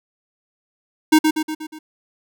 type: tone with echo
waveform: square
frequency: 311.1 Hz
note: D#4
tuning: in tune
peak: -9 dBFS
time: 1.12-1.19 s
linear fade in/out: 10 ms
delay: 120 ms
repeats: 5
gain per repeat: -5 dB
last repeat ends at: 1.79 s
effects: none